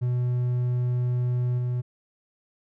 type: tone with level steps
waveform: triangle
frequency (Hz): 123.47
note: B2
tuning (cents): 0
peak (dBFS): -20 / -22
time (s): 0.01-1.82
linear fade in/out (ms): 20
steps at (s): 1.58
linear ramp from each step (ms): 5
effects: none